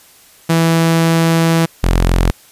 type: tone pair in turn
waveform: sawtooth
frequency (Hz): 164.81 / 43.65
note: E3 / F1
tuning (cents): 0 / 0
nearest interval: octave + major seventh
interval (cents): 2300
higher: first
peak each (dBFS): -6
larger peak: neither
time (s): 0.49-1.66 / 1.83-2.31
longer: first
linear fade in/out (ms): 10
effects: white hiss -45 dBFS RMS until 2.51 s + resampled to 32000 Hz